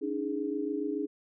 sine chord, C# suspended second, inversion none, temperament equal with one note detuned, 284 / 311.1 / 415.3 Hz, C#4 / D#4 / G#4, +42 / 0 / 0 cents, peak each -34 dBFS, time 0.01-1.07 s, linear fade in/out 20 ms, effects none

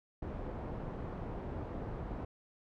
pink low-pass noise, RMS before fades -41 dBFS, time 0.22-2.25 s, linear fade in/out 5 ms, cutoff 790 Hz, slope 12 dB/octave, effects none

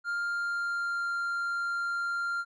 triangle tone with pitch glide, 1401 to 1390.5 Hz, F6 to F6, +5 to -8 cents, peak -27 dBFS, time 0.04-2.45 s, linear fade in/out 50 ms, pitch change -13 cents, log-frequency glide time 0.24-1.13 s, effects resampled to 22050 Hz

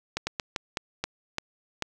slowing click train, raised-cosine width 0.2 ms, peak -11 dBFS, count 8, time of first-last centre 0.17-1.823 s, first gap 100 ms, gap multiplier 1.28, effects none

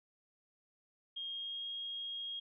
sine tone with pitch glide, 3237 to 3263 Hz, G#7 to G#7, -45 to -31 cents, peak -39 dBFS, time 1.16-2.4 s, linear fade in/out 10 ms, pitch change +14 cents, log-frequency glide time 1.3-1.66 s, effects none

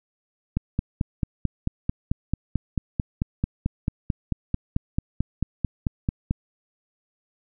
click train, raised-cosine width 5 ms, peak -10 dBFS, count 27, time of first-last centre 0.57-6.31 s, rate 4.53 Hz, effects none

